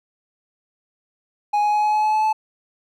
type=tone with pitch steps; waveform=triangle; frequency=830.6 / 835.9 / 841.2 / 846.6 / 852 / 857.4 / 862.9 / 868.4 Hz; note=G#5 / G#5 / G#5 / G#5 / G#5 / A5 / A5 / A5; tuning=0 / +11 / +22 / +33 / +44 / -45 / -34 / -23 cents; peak=-14 dBFS; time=1.53-2.33 s; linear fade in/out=10 ms; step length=100 ms; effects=none